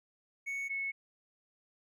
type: tone pair in turn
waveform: triangle / sine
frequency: 2217 / 2199 Hz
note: C#7 / C#7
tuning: 0 / -14 cents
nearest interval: unison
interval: 14 cents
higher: first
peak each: -33 / -33 dBFS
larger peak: neither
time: 0.46-0.69 / 0.69-0.92 s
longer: neither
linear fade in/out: 20 ms
effects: none